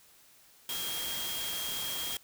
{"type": "tone in noise", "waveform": "sine", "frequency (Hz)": 3243, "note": "G#7", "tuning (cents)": -42, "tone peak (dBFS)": -37, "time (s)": [0.69, 2.17], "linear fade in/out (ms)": 2, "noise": "white", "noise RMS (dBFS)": -37, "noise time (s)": [0.69, 2.17], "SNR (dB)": -3, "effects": ["white hiss -60 dBFS RMS until 2.23 s"]}